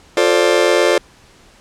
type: chord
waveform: 40% pulse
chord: D minor seventh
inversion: first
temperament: just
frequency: 352.4 / 440.5 / 528.6 / 587.3 Hz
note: F4 / A4 / C5 / D5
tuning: +16 / +2 / +18 / 0 cents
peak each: -16 dBFS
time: 0.17-0.98 s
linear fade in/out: 2 ms
effects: pink hiss -47 dBFS RMS until 1.6 s + low-pass 8000 Hz 12 dB/octave